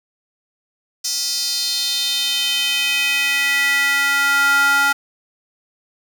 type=tone with high-pass filter sweep; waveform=square; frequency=280 Hz; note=C#4; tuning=18 cents sharp; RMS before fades=-18 dBFS; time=1.04-4.93 s; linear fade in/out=10 ms; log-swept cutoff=5500 to 1200 Hz; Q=3.7; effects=7-bit